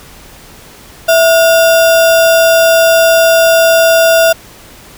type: tone with sample-and-hold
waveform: sine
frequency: 659.3 Hz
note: E5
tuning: in tune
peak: -4 dBFS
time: 1.08-4.33 s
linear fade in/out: 10 ms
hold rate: 2100 Hz
effects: pink hiss -36 dBFS RMS until 4.97 s